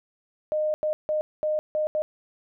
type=tone bursts at uneven times; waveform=sine; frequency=613 Hz; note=D#5; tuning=26 cents flat; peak=-22 dBFS; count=6; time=0.52-0.74 / 0.83-0.93 / 1.09-1.21 / 1.43-1.59 / 1.75-1.87 / 1.95-2.02 s; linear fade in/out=0 ms; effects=none